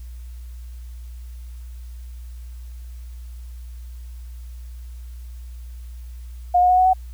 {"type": "tone with pitch steps", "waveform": "sine", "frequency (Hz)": [715, 723.3, 731.7, 740.2, 748.8], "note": ["F5", "F#5", "F#5", "F#5", "F#5"], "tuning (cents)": [41, -39, -20, 0, 20], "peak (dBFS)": -12, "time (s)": [6.54, 6.935], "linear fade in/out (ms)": 10, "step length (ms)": 79, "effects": ["added 60 Hz sine -33 dBFS peak until 7.13 s", "white hiss -56 dBFS RMS until 7.13 s"]}